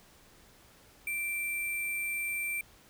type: tone with sample-and-hold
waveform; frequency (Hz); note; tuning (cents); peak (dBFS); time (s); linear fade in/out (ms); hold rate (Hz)
sine; 2349; D7; 0; -31; 1.07-2.61; 2; 11025
effects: pink hiss -59 dBFS RMS until 2.89 s